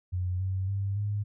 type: tone with pitch steps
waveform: sine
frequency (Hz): 90.7 / 94.66 / 98.79 / 103.11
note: F#2 / F#2 / G2 / G#2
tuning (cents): -34 / +40 / +14 / -12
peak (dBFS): -27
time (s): 0.12-1.24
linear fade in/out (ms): 20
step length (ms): 280
effects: none